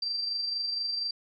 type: tone with amplitude modulation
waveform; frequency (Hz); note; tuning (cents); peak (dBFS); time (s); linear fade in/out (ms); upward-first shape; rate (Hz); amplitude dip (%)
sine; 4699; D8; 0; -27; 0.02-1.11; 5; sine; 24.2; 40
effects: none